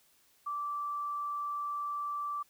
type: tone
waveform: sine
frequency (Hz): 1166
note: D6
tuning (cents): -13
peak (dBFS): -33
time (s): 0.46-2.43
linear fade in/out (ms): 10
effects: white hiss -67 dBFS RMS until 2.49 s